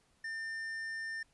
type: tone with tanh clipping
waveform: sine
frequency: 1800 Hz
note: A6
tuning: 39 cents sharp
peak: -39 dBFS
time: 0.24-1.23 s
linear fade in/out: 5 ms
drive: 9 dB
effects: pink hiss -71 dBFS RMS until 1.33 s + resampled to 24000 Hz

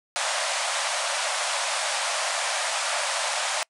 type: band-pass noise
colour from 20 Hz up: pink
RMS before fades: -27 dBFS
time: 0.16-3.63 s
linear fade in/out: 0 ms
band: 550 to 10000 Hz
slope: 96 dB/octave
effects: noise-tail reverb RT60 0.1 s tail -26 dB re dry

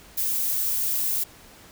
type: noise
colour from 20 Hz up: violet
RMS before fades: -25 dBFS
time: 0.17-1.24 s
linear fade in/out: 10 ms
effects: pink hiss -49 dBFS RMS until 1.71 s

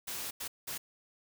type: noise bursts at uneven times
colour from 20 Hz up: white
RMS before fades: -39 dBFS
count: 3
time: 0.07-0.31 / 0.4-0.48 / 0.67-0.78 s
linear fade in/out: 10 ms
effects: none

